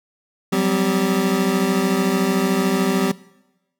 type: tone cluster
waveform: square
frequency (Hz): 181.1 / 194.6 / 254.5 / 389.2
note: F#3 / G3 / C4 / G4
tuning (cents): -37 / -12 / -48 / -12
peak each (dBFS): -23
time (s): 0.52-3.12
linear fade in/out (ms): 10
effects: noise-tail reverb RT60 1.0 s tail -21 dB re dry

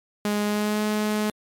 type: tone with pitch glide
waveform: sawtooth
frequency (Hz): 207.7 to 212.1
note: G#3 to G#3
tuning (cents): 0 to +37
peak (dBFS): -18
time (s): 0.25-1.3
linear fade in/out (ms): 2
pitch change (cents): +37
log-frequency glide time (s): 0.44-0.82
effects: MP3 96 kbps

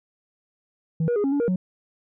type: tone with pitch steps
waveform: sine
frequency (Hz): 161.7 / 479.8 / 412.4 / 274.3 / 286 / 472.3 / 183.7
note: E3 / A#4 / G#4 / C#4 / D4 / A#4 / F#3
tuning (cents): -33 / +50 / -12 / -18 / -46 / +23 / -12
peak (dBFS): -17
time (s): 1-1.56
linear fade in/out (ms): 5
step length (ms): 80
effects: tanh soft clip ceiling -19 dBFS

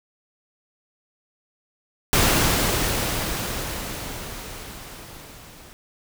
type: noise with level ramp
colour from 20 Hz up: pink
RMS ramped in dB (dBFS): -17 to -46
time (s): 2.13-5.73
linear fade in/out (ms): 0
effects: none

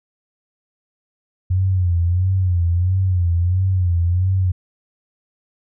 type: tone with vibrato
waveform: sine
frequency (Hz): 90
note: F#2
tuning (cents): -47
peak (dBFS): -14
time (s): 1.5-4.52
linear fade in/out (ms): 10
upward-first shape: sine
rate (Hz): 1.5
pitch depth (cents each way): 94
effects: none

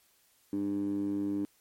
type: tone with band-pass filter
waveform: 15% pulse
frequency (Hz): 100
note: G2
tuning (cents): +35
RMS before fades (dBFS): -32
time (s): 0.53-1.45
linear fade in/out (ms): 0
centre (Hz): 280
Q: 6
effects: white hiss -67 dBFS RMS until 1.6 s + MP3 64 kbps

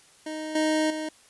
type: tone with level steps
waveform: 25% pulse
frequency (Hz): 311.1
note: D#4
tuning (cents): 0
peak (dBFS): -28 / -18 / -26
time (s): 0.26-1.09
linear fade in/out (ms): 5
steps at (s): 0.55 / 0.9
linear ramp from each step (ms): 5
effects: white hiss -56 dBFS RMS until 1.29 s + resampled to 24000 Hz

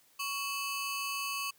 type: ring-modulated tone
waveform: sawtooth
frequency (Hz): 1864.7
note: A#6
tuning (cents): 0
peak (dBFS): -27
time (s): 0.19-1.51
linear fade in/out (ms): 10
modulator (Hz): 749
effects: white hiss -65 dBFS RMS until 1.58 s + high-pass 80 Hz 12 dB/octave

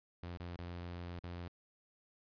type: tone with dropouts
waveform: sawtooth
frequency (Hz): 87.31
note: F2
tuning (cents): 0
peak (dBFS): -39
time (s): 0.23-1.48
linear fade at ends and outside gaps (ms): 0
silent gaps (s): 0.372-0.4 / 0.562-0.59 / 1.192-1.237
effects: resampled to 11025 Hz

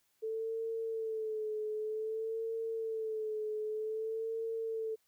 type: tone with vibrato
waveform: sine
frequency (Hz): 440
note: A4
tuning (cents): 0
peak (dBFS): -34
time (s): 0.22-4.96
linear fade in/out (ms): 20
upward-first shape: sine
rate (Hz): 0.53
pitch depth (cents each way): 47
effects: white hiss -75 dBFS RMS until 5.07 s

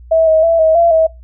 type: tone with pitch steps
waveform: sine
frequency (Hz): 649 / 635 / 664 / 638 / 679 / 644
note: E5 / D#5 / E5 / D#5 / F5 / E5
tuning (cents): -27 / +35 / +12 / +43 / -49 / -41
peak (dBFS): -7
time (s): 0.11-1.07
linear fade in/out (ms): 10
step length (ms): 160
effects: noise-tail reverb RT60 0.2 s tail -20 dB re dry + added 60 Hz sine -34 dBFS peak until 1.23 s

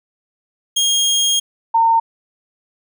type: tone pair in turn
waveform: 25% pulse / sine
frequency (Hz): 3248 / 911.4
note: G#7 / A#5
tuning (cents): -39 / -39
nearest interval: octave + minor seventh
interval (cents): 2200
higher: first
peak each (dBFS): -10 / -10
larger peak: neither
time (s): 0.76-1.4 / 1.74-2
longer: first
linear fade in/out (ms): 10
effects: none

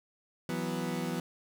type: chord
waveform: 30% pulse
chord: E suspended second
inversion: none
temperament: equal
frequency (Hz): 164.81 / 185 / 246.9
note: E3 / F#3 / B3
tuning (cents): 0 / 0 / 0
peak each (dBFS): -34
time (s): 0.49-1.2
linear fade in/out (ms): 2
effects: none

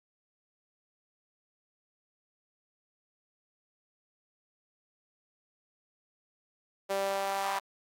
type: tone with high-pass filter sweep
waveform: sawtooth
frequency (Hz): 196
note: G3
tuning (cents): 0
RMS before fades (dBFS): -32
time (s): 6.89-7.6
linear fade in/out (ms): 20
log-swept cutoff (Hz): 520 to 920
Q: 3.1
effects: AAC 48 kbps

